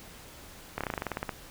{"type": "slowing click train", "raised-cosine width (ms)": 0.5, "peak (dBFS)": -16, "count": 13, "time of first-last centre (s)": [0.78, 1.292], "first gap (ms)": 27, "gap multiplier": 1.08, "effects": ["pink hiss -49 dBFS RMS until 1.5 s"]}